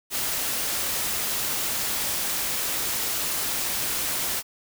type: noise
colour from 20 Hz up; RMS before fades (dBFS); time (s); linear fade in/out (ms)
white; -27; 0.1-4.43; 50
effects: none